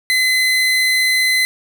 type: tone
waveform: 30% pulse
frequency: 2035 Hz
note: C7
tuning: 49 cents flat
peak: -10 dBFS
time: 0.1-1.45 s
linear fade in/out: 0 ms
effects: none